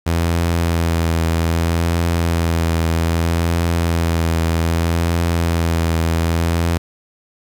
sawtooth tone with vibrato, 83.5 Hz, E2, 23 cents sharp, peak -11 dBFS, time 0.06-6.78 s, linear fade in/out 10 ms, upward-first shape triangle, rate 0.63 Hz, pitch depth 29 cents each way, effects 7-bit

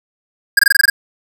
square tone bursts, 1626 Hz, G#6, 37 cents flat, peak -6 dBFS, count 8, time 0.57-0.9 s, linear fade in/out 5 ms, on 22 ms, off 22 ms, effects none

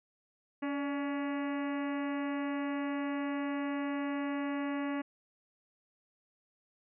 harmonic tone with a mistuned harmonic, 282.1 Hz, C#4, 30 cents sharp, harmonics 1 / 2 / 3 / 4 / 5 / 6 / 7 / 8 / 9 / 10, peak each -33 / -42 / -45 / -45 / -51 / -48 / -48 / -53 / -55 / -55 dBFS, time 0.62-5.02 s, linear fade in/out 10 ms, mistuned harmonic 2, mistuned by +54 cents, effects none

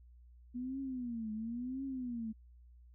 sine tone with vibrato, 241.6 Hz, B3, 38 cents flat, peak -37 dBFS, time 0.54-2.33 s, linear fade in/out 20 ms, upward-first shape triangle, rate 0.96 Hz, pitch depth 220 cents each way, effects added 60 Hz sine -56 dBFS peak until 2.94 s

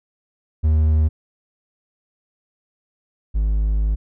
triangle tone pair in turn, 77.78 / 52.27 Hz, D#2 / G#1, 0 / +12 cents, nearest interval perfect fifth, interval 688 cents, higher first, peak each -11 / -14 dBFS, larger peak first, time 0.63-1.09 / 3.34-3.96 s, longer second, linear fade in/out 20 ms, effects none

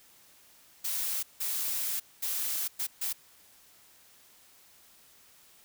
blue noise bursts at uneven times, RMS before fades -32 dBFS, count 5, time 0.84-1.23 / 1.4-2 / 2.22-2.68 / 2.79-2.87 / 3.01-3.13 s, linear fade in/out 10 ms, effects white hiss -59 dBFS RMS until 5.64 s

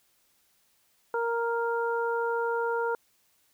harmonic tone, 466.2 Hz, A#4, in tune, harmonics 1 / 2 / 3, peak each -28 / -31 / -33 dBFS, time 1.14-2.95 s, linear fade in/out 2 ms, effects white hiss -68 dBFS RMS until 3.53 s

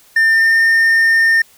triangle tone with pitch glide, 1800 to 1816.7 Hz, A6 to A#6, +39 to -45 cents, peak -7 dBFS, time 0.16-1.42 s, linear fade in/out 5 ms, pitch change +16 cents, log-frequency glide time 0.29-0.64 s, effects white hiss -48 dBFS RMS until 1.57 s

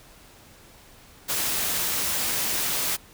white noise, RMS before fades -26 dBFS, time 1.28-2.97 s, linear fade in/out 20 ms, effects pink hiss -51 dBFS RMS until 3.13 s

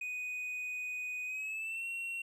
triangle tone with pitch glide, 2489 to 2730 Hz, D#7 to F7, 0 to -40 cents, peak -35 dBFS, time 0.01-2.22 s, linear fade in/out 5 ms, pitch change +160 cents, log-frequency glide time 1.25-1.86 s, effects none

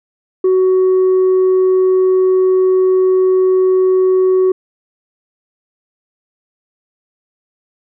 sine tone with tanh clipping, 373.3 Hz, F#4, 15 cents sharp, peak -9 dBFS, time 0.44-4.52 s, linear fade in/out 5 ms, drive 1 dB, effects none

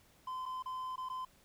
triangle tone with dropouts, 1027 Hz, C6, 33 cents flat, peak -36 dBFS, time 0.27-1.25 s, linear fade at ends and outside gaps 5 ms, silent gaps 0.456-0.46 / 0.625-0.658 / 0.959-0.978 / 1.088-1.098 s, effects pink hiss -66 dBFS RMS until 1.44 s

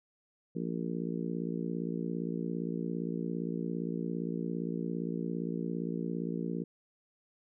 harmonic tone, 57.5 Hz, A#1, 23 cents flat, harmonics 3 / 4 / 5 / 6 / 7 / 8, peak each -36 / -38 / -40 / -42 / -43 / -44 dBFS, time 0.55-6.64 s, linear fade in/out 10 ms, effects none

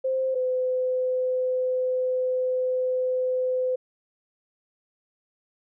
sine tone pair in turn, 523.3 / 509.3 Hz, C5 / C5, 0 / -47 cents, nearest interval unison, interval 47 cents, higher first, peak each -22 dBFS, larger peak neither, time 0.04-0.35 / 0.35-3.76 s, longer second, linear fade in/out 10 ms, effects none

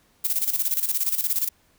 violet noise with tremolo, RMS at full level -22 dBFS, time 0.24-1.49 s, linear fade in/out 10 ms, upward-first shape square, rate 17 Hz, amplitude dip 70%, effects pink hiss -62 dBFS RMS until 1.78 s

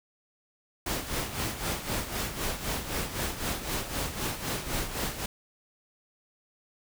pink noise with tremolo, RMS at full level -30 dBFS, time 0.86-5.26 s, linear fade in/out 5 ms, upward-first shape sine, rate 3.9 Hz, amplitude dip 65%, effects none

